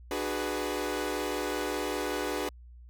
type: chord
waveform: sawtooth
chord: G# half-diminished seventh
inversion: second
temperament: equal with one note detuned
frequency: 299 / 370 / 415.3 / 493.9 Hz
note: D4 / F#4 / G#4 / B4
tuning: +31 / 0 / 0 / 0 cents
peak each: -32 dBFS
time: 0.11-2.49 s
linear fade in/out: 2 ms
effects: added 60 Hz sine -47 dBFS peak until 2.89 s